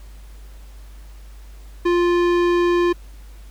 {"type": "tone with low-pass filter", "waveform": "square", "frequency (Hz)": 349.2, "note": "F4", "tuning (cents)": 0, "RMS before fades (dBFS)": -17, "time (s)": [1.85, 2.93], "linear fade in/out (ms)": 10, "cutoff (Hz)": 3100, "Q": 0.58, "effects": ["added 50 Hz sine -37 dBFS peak until 3.5 s", "pink hiss -52 dBFS RMS until 3.5 s"]}